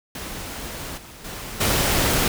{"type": "noise with level steps", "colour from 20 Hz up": "pink", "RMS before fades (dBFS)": [-33, -42, -34, -20], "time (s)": [0.15, 2.28], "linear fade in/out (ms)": 2, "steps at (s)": [0.97, 1.24, 1.6], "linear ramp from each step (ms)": 10, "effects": []}